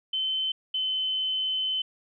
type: tone pair in turn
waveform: sine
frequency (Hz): 3069 / 3052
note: G7 / G7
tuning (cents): -37 / -47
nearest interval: unison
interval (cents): 10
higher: first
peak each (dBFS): -25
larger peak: neither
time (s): 0.13-0.52 / 0.74-1.82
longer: second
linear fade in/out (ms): 5
effects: none